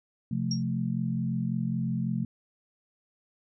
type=chord; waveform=sine; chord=F major; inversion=second; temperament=equal; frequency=130.81 / 174.61 / 220 Hz; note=C3 / F3 / A3; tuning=0 / 0 / 0 cents; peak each=-31 dBFS; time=0.31-2.25 s; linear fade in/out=5 ms
type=tone with exponential decay; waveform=sine; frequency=5588 Hz; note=F8; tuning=in tune; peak=-27 dBFS; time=0.51-0.63 s; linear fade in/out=5 ms; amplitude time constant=26 ms
effects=none